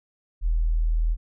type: tone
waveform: sine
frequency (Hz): 40.37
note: E1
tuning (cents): -35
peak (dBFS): -19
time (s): 0.41-1.17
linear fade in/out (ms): 50
effects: none